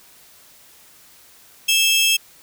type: tone pair together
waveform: sawtooth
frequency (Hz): 2637 / 3238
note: E7 / G#7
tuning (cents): 0 / -45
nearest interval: major third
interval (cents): 355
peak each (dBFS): -14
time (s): 1.68-2.17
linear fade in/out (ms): 10
effects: white hiss -49 dBFS RMS until 2.42 s